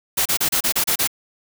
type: noise bursts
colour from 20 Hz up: white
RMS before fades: -19 dBFS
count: 8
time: 0.17-1.075 s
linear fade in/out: 10 ms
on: 86 ms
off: 31 ms
effects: none